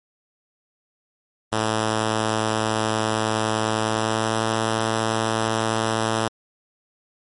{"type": "tone with pitch glide", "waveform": "5% pulse", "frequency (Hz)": [109.8, 111.53], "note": ["A2", "A2"], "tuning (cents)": [-3, 24], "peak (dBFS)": -9, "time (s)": [1.52, 6.28], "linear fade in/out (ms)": 5, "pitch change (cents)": 27, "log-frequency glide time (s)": [3.79, 4.41], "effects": ["MP3 48 kbps"]}